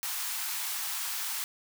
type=high-pass noise; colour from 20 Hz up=white; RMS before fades=-34 dBFS; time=0.03-1.44 s; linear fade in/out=0 ms; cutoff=770 Hz; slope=48 dB/octave; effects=none